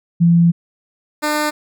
sine / 10% pulse tone pair in turn, 170 / 300.9 Hz, F3 / D4, -46 / +42 cents, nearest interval minor seventh, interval 988 cents, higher second, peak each -8 dBFS, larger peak neither, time 0.2-0.52 / 1.22-1.51 s, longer first, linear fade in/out 20 ms, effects none

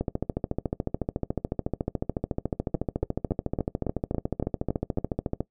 two click trains, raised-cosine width 2 ms, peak -13 / -13 dBFS, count 76 / 9, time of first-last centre 0.01-5.406 / 2.75-4.985 s, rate 13.9 / 3.58 Hz, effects noise-tail reverb RT60 0.1 s tail -19 dB re dry

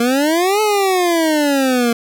25% pulse exponential two-way sweep, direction up then down, 231 to 433.9 to 231 Hz, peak -9 dBFS, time 0-1.93 s, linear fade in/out 5 ms, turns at 0.61 s, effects none

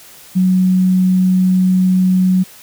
sine tone, 185.1 Hz, F#3, 1 cent sharp, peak -9 dBFS, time 0.35-2.44 s, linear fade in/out 20 ms, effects white hiss -40 dBFS RMS until 2.62 s

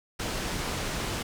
pink low-pass noise, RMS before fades -32 dBFS, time 0.19-1.23 s, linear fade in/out 10 ms, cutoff 8300 Hz, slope 12 dB/octave, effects none

